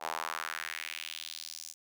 square tone with high-pass filter sweep, 40 Hz, D#1, 49 cents sharp, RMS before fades -40 dBFS, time 0-1.75 s, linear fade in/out 50 ms, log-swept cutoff 780 to 6500 Hz, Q 2.3, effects none

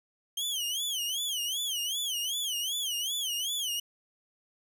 sawtooth tone with vibrato, 3136 Hz, G7, in tune, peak -27 dBFS, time 0.37-3.8 s, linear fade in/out 5 ms, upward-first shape sine, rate 2.6 Hz, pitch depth 180 cents each way, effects none

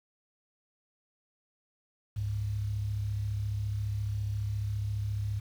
sine tone pair together, 69.3 / 103.83 Hz, C#2 / G#2, 0 / 0 cents, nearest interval perfect fifth, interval 700 cents, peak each -38 / -30 dBFS, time 2.16-5.4 s, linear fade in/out 10 ms, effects 9-bit

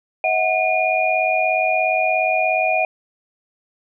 sine tone cluster, 640 / 737 / 2433 Hz, D#5 / F#5 / D#7, +49 / -7 / -39 cents, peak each -20 dBFS, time 0.24-2.85 s, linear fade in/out 2 ms, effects none

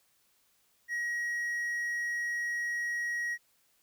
triangle tone, 1900 Hz, A#6, 33 cents sharp, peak -29 dBFS, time 0.88-3.38 s, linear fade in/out 50 ms, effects white hiss -70 dBFS RMS until 3.82 s

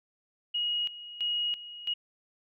sine tone with tremolo, 2889 Hz, F#7, 42 cents flat, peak -27 dBFS, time 0.54-1.94 s, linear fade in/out 10 ms, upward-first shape square, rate 1.5 Hz, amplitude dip 80%, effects none

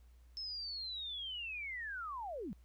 sine linear sweep, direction down, 5274 to 163.1 Hz, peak -40 dBFS, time 0.37-2.53 s, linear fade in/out 0 ms, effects added 60 Hz sine -58 dBFS peak until 2.64 s + pink hiss -75 dBFS RMS until 2.64 s

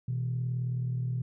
sine tone pair together, 123.47 / 162.45 Hz, B2 / E3, 0 / -25 cents, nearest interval perfect fourth, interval 475 cents, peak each -28 / -37 dBFS, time 0.08-1.22 s, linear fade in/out 5 ms, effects tanh soft clip ceiling -23 dBFS

